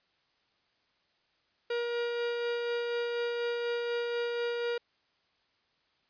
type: tone with tremolo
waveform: 45% pulse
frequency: 475.1 Hz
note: A#4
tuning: 33 cents sharp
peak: -29 dBFS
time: 1.7-4.78 s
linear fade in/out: 5 ms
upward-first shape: sine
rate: 4.1 Hz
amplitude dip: 25%
effects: white hiss -72 dBFS RMS until 6.09 s + resampled to 11025 Hz